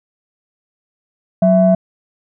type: tone pair together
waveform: sine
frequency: 185.49 / 661 Hz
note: F#3 / E5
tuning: +5 / +5 cents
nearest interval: octave + minor seventh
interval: 2200 cents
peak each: -10 dBFS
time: 1.42-1.75 s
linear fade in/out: 5 ms
effects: tanh soft clip ceiling -1 dBFS